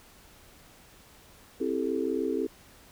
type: chord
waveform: sine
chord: A minor seventh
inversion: first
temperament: just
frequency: 264 / 330 / 396 / 440 Hz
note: C4 / E4 / G4 / A4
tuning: +16 / +2 / +18 / 0 cents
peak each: -32 dBFS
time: 1.6-2.47 s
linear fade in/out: 10 ms
effects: pink hiss -55 dBFS RMS until 2.91 s